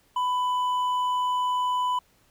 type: tone with hard clipping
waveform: triangle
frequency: 997 Hz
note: B5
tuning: 16 cents sharp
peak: -24 dBFS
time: 0.16-1.99 s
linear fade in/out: 5 ms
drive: 8 dB
effects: pink hiss -63 dBFS RMS until 2.3 s